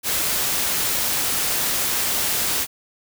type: noise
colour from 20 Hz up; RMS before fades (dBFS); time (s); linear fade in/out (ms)
white; -22; 0.03-2.67; 50
effects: none